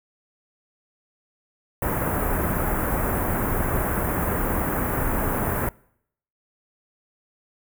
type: band-stop noise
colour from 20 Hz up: pink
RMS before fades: -24 dBFS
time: 1.82-5.69 s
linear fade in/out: 2 ms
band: 1700 to 12000 Hz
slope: 24 dB/octave
effects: noise-tail reverb RT60 0.7 s tail -24 dB re dry